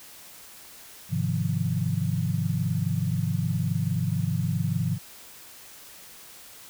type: chord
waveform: sine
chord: F minor seventh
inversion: first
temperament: equal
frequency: 103.83 / 130.81 / 155.56 / 174.61 Hz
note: Ab2 / C3 / Eb3 / F3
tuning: 0 / 0 / 0 / 0 cents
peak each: -29 dBFS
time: 1.09-4.99 s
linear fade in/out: 50 ms
effects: white hiss -47 dBFS RMS until 6.69 s